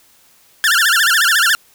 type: tone with vibrato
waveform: sawtooth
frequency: 1568 Hz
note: G6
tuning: in tune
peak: -7 dBFS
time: 0.64-1.55 s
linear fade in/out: 0 ms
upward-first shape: sine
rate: 14 Hz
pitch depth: 250 cents each way
effects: white hiss -51 dBFS RMS until 1.74 s